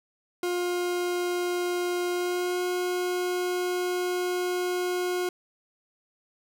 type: tone with pitch glide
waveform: 40% pulse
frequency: 354.8 to 360 Hz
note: F4 to F#4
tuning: +27 to -47 cents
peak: -25 dBFS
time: 0.43-5.29 s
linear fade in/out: 2 ms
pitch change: +26 cents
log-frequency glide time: 2.11-2.62 s
effects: none